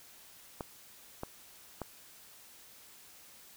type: clicks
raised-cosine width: 1 ms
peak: -23 dBFS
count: 3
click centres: 0.608 / 1.234 / 1.817 s
effects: white hiss -56 dBFS RMS until 3.56 s

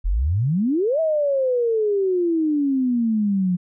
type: exponential two-way sweep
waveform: sine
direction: up then down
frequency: 38.89 to 654 to 175.6 Hz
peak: -17 dBFS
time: 0.04-3.57 s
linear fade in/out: 20 ms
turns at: 1 s
effects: none

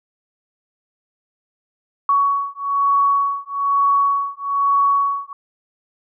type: beating tone pair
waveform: sine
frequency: 1120 / 1121.1 Hz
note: C#6 / C#6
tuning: +18 / +19 cents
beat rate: 1.1 Hz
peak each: -18 dBFS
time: 2.09-5.33 s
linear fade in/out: 2 ms
effects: none

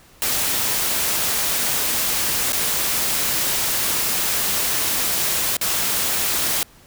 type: noise with dropouts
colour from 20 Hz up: white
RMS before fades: -21 dBFS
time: 0.22-6.63 s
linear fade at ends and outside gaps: 0 ms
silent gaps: 2.522-2.531 / 5.568-5.613 s
effects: pink hiss -50 dBFS RMS until 6.86 s

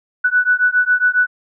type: beating tone pair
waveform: sine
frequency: 1480 / 1487.3 Hz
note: F#6 / F#6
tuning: 0 / +9 cents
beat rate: 7.3 Hz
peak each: -15 / -15 dBFS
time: 0.24-1.27 s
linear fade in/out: 10 ms
effects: none

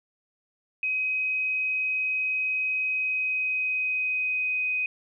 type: tone with pitch glide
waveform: sine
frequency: 2526 to 2506 Hz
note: D#7 to D#7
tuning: +26 to +12 cents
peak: -24 dBFS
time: 0.83-4.86 s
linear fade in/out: 2 ms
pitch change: -14 cents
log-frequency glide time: 2.85-4.69 s
effects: none

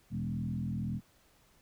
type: tone with frequency modulation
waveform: sine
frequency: 164.81 Hz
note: E3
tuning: in tune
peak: -32 dBFS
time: 0.1-1.01 s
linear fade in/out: 50 ms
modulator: 41.4 Hz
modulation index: 1.7
effects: pink hiss -66 dBFS RMS until 1.61 s

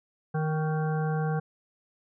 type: harmonic tone with a mistuned harmonic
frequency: 155.56 Hz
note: D#3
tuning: in tune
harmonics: 1 / 3 / 5 / 7 / 9 / 10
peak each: -26 / -34 / -35 / -43 / -43 / -42 dBFS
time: 0.34-1.4 s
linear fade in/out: 10 ms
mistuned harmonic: 7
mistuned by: +44 cents
effects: none

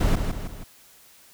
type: noise with echo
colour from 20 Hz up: brown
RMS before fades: -19 dBFS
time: 0-0.16 s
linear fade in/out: 10 ms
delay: 160 ms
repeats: 3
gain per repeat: -6 dB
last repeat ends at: 0.64 s
effects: white hiss -53 dBFS RMS until 1.33 s

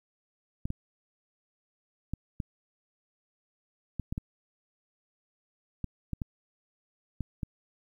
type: clicks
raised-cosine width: 5 ms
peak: -20 dBFS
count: 12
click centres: 0.655 / 0.704 / 2.136 / 2.402 / 3.997 / 4.125 / 4.179 / 5.843 / 6.133 / 6.218 / 7.207 / 7.432 s
effects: 10-bit

